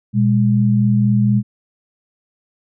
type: tone pair together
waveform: sine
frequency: 120.47 / 204.6 Hz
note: B2 / G#3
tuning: -43 / -26 cents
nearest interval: major sixth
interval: 917 cents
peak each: -14 dBFS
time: 0.13-1.43 s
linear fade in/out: 50 ms
effects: none